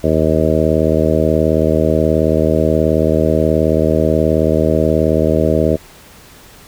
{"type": "harmonic tone", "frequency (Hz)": 78.6, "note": "D#2", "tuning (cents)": 18, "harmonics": [1, 2, 3, 4, 5, 6, 7, 8], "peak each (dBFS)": [-19, -19, -19, -19, -19, -19, -19, -19], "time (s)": [0.03, 5.77], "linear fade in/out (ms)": 20, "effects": ["pink hiss -41 dBFS RMS until 6.67 s"]}